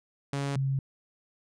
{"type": "tone pair in turn", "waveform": ["sawtooth", "sine"], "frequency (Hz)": [140, 135.39], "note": ["C#3", "C#3"], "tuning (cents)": [18, -40], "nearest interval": "minor second", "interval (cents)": 58, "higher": "first", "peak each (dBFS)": -25, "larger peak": "neither", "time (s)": [[0.33, 0.56], [0.56, 0.79]], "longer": "neither", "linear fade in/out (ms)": 2, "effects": ["resampled to 22050 Hz"]}